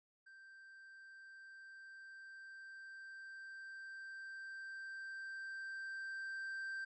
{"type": "tone with level ramp", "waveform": "triangle", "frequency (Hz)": 1568, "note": "G6", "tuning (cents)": 0, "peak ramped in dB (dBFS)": [-55, -39], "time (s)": [0.26, 6.85], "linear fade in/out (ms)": 10, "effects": ["resampled to 22050 Hz"]}